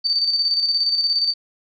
sine tone with tremolo, 4583 Hz, D8, 43 cents flat, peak -15 dBFS, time 0.04-1.34 s, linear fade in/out 20 ms, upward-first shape square, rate 17 Hz, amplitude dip 45%, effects none

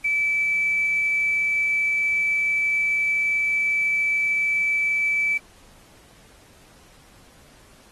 sine tone with quantisation, 2312 Hz, D7, 28 cents flat, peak -19 dBFS, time 0.04-5.38 s, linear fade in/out 10 ms, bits 7, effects pink hiss -53 dBFS RMS until 7.91 s + AAC 32 kbps

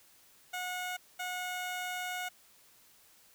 15% pulse tone bursts at uneven times, 727 Hz, F#5, 31 cents flat, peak -29 dBFS, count 2, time 0.53-0.97 / 1.19-2.29 s, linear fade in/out 10 ms, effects white hiss -62 dBFS RMS until 3.34 s

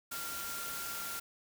sine tone in noise, 1386 Hz, F6, 14 cents flat, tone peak -43 dBFS, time 0.11-1.2 s, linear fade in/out 10 ms, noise white, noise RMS -41 dBFS, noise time 0.11-1.2 s, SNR -5 dB, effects none

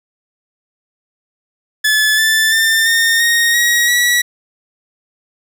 sawtooth tone with pitch steps, 1726 / 1759.2 / 1793.1 / 1827.6 / 1862.7 / 1898.6 / 1935.1 Hz, A6 / A6 / A6 / A#6 / A#6 / A#6 / B6, -34 / -1 / +32 / -35 / -2 / +31 / -36 cents, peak -7 dBFS, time 1.84-4.22 s, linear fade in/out 10 ms, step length 340 ms, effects none

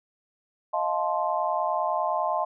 sine chord, F dominant seventh, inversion third, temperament just, 628.6 / 698.5 / 873.1 / 1047.7 Hz, Eb5 / F5 / A5 / C6, +18 / 0 / -14 / +2 cents, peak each -29 dBFS, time 0.73-2.45 s, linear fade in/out 10 ms, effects none

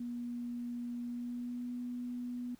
sine tone with pitch glide, 240.6 to 244.9 Hz, B3 to B3, -45 to -14 cents, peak -37 dBFS, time 0-2.55 s, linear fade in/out 5 ms, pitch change +31 cents, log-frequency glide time 1.05-1.71 s, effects pink hiss -66 dBFS RMS until 2.59 s

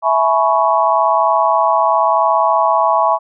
sine chord, C# minor seventh, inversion first, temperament equal with one note detuned, 659.3 / 844.6 / 987.8 / 1108.7 Hz, E5 / G#5 / B5 / C#6, 0 / +29 / 0 / 0 cents, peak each -16 dBFS, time 0.02-3.19 s, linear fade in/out 50 ms, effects none

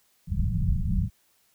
pink low-pass noise, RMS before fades -25 dBFS, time 0.27-1.1 s, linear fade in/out 50 ms, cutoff 200 Hz, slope 96 dB/octave, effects white hiss -66 dBFS RMS until 1.54 s

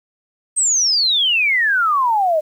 sine exponential sweep, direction down, 8470 to 597 Hz, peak -13 dBFS, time 0.56-2.41 s, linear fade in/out 20 ms, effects 8-bit

